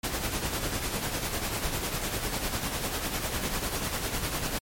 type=noise with tremolo; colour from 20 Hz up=pink; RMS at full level=-29 dBFS; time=0.03-4.59 s; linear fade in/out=10 ms; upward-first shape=sine; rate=10 Hz; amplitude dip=50%; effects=MP3 64 kbps